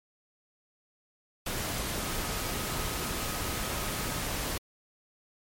sine tone in noise, 1264 Hz, D#6, 27 cents sharp, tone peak -44 dBFS, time 1.98-4.2 s, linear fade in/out 5 ms, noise pink, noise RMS -33 dBFS, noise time 1.46-4.58 s, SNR -14 dB, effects MP3 64 kbps

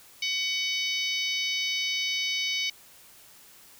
harmonic tone with a mistuned harmonic, 750 Hz, F#5, 23 cents sharp, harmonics 3 / 4 / 5 / 6 / 7 / 8, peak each -30 / -32 / -34 / -36 / -37 / -38 dBFS, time 0.22-2.7 s, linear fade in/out 5 ms, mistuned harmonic 6, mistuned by +26 cents, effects white hiss -53 dBFS RMS until 3.79 s

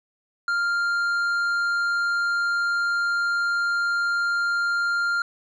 sine tone with tanh clipping, 1396.9 Hz, F6, in tune, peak -22 dBFS, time 0.48-5.22 s, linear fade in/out 2 ms, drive 7 dB, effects none

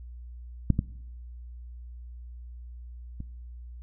clicks, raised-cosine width 5 ms, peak -8 / -12 / -25 dBFS, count 3, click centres 0.703 / 0.791 / 3.204 s, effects noise-tail reverb RT60 0.9 s tail -21 dB re dry + added 60 Hz sine -40 dBFS peak until 3.82 s

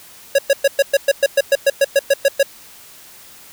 square tone bursts, 554 Hz, C#5, 1 cent flat, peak -10 dBFS, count 15, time 0.35-2.43 s, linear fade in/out 5 ms, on 36 ms, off 110 ms, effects white hiss -42 dBFS RMS until 3.52 s

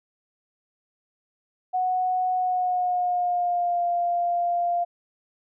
sine tone with pitch glide, 737 to 697.2 Hz, F#5 to F5, -7 to -3 cents, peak -21 dBFS, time 1.73-4.85 s, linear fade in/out 20 ms, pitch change -96 cents, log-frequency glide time 2.34-3.84 s, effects none

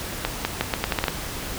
accelerating click train, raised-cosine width 0.3 ms, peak -5 dBFS, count 9, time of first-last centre 0.25-1.082 s, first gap 200 ms, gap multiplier 0.8, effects pink hiss -32 dBFS RMS until 1.58 s

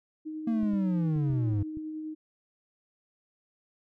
sine tone with tremolo, 311.1 Hz, D#4, in tune, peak -33 dBFS, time 0.25-2.15 s, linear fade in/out 20 ms, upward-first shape triangle, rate 10 Hz, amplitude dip 25%
triangle linear sweep, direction down, 233.1 to 96.5 Hz, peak -23 dBFS, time 0.47-1.63 s, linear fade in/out 5 ms
clicks, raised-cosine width 5 ms, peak -31 dBFS, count 8, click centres 0.631 / 0.736 / 1.16 / 1.303 / 1.335 / 1.537 / 1.587 / 1.772 s
effects none

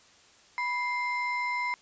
triangle ring-modulated tone, 1539 Hz, G6, 32 cents flat, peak -23 dBFS, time 0.58-1.74 s, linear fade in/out 0 ms, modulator 556 Hz, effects white hiss -58 dBFS RMS until 1.81 s + resampled to 16000 Hz

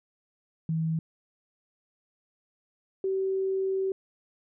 sine tone pair in turn, 161.2 / 383.4 Hz, E3 / G4, -38 / -38 cents, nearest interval octave + minor third, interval 1500 cents, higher second, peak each -25 dBFS, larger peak neither, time 0.69-0.99 / 3.04-3.92 s, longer second, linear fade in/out 2 ms, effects none

